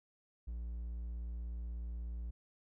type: tone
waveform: triangle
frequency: 58.27 Hz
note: A#1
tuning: in tune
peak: -37 dBFS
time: 0.47-2.31 s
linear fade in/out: 10 ms
effects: none